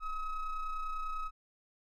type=ring-modulated tone; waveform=triangle; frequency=644 Hz; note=E5; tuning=41 cents flat; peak=-29 dBFS; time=0-1.31 s; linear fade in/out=50 ms; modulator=629 Hz; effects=none